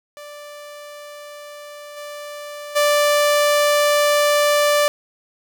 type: tone with level steps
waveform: sawtooth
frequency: 587.3 Hz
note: D5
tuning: in tune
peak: -31 / -27 / -10 dBFS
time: 0.17-4.88 s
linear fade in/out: 0 ms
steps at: 1.96 / 2.75 s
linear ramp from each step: 20 ms
effects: none